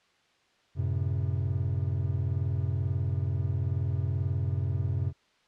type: chord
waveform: triangle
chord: F# diminished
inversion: none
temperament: just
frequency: 92.5 / 111 / 133.2 Hz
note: F#2 / A2 / C3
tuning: 0 / +16 / +31 cents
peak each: -27 / -32 / -29 dBFS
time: 0.75-5.13 s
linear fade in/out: 50 ms
effects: white hiss -66 dBFS RMS until 5.47 s + low-pass 4000 Hz 12 dB/octave